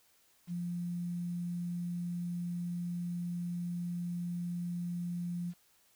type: tone with quantisation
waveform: sine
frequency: 174.61 Hz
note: F3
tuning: in tune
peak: -34 dBFS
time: 0.47-5.54 s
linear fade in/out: 50 ms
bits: 10
effects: white hiss -68 dBFS RMS until 5.95 s